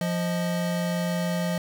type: tone pair together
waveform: square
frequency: 174.61 / 624.9 Hz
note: F3 / D#5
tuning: 0 / +7 cents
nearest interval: octave + minor seventh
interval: 2207 cents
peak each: -26 / -32 dBFS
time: 0.01-1.58 s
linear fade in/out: 2 ms
effects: none